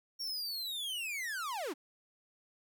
45% pulse linear sweep, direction down, 5580 to 246.9 Hz, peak -36 dBFS, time 0.19-1.74 s, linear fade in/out 20 ms, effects none

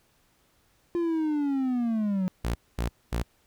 triangle linear sweep, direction down, 348 to 181 Hz, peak -22 dBFS, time 0.95-2.28 s, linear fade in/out 0 ms
sawtooth tone bursts, 58.27 Hz, A#1, in tune, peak -22 dBFS, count 3, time 2.44-3.23 s, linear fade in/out 10 ms, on 110 ms, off 230 ms
effects pink hiss -66 dBFS RMS until 3.46 s

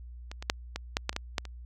clicks, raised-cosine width 0.2 ms, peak -23 / -22 / -6 / -16 / -9 / -10 / -27 / -13 / -10 / -26 dBFS, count 10, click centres 0.315 / 0.425 / 0.499 / 0.76 / 0.969 / 1.094 / 1.129 / 1.164 / 1.382 / 1.453 s, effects added 60 Hz sine -42 dBFS peak until 1.65 s

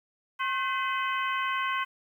harmonic tone with a mistuned harmonic, 510 Hz, C5, 44 cents flat, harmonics 2 / 3 / 4 / 5 / 6, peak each -29 / -33 / -35 / -37 / -39 dBFS, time 0.39-1.85 s, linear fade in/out 20 ms, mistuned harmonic 2, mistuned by +88 cents, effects 10-bit

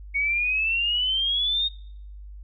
sine exponential sweep, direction up, 2220 to 3729 Hz, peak -21 dBFS, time 0.14-1.69 s, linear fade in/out 20 ms, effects noise-tail reverb RT60 0.7 s tail -25 dB re dry + added 50 Hz sine -38 dBFS peak until 2.43 s

